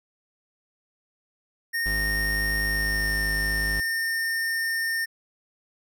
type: tone with pitch glide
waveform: square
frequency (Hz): 1843 to 1817.6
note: A#6 to A#6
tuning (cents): -20 to -44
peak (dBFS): -25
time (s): 1.73-5.06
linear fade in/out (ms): 20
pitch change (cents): -24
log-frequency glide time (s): 2.65-3.17
type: tone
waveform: 45% pulse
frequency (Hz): 51.91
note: G#1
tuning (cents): 0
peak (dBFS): -28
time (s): 1.86-3.8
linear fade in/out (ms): 0
effects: none